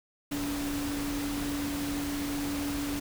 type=tone in noise; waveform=sine; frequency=286.6 Hz; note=D4; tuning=42 cents flat; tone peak=-31 dBFS; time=0.31-3 s; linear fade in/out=10 ms; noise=pink; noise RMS=-37 dBFS; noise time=0.31-3 s; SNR=+3 dB; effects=none